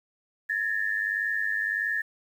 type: tone pair together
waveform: sine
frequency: 1709.4 / 1811 Hz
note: G#6 / A6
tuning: +49 / +49 cents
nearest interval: minor second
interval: 100 cents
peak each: -28 dBFS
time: 0.49-2.02 s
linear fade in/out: 10 ms
effects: 9-bit